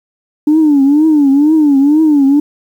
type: tone with vibrato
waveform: sine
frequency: 293.7 Hz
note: D4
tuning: in tune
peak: -4 dBFS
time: 0.47-2.4 s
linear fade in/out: 5 ms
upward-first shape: triangle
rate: 2.1 Hz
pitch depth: 160 cents each way
effects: tanh soft clip ceiling -2 dBFS + 7-bit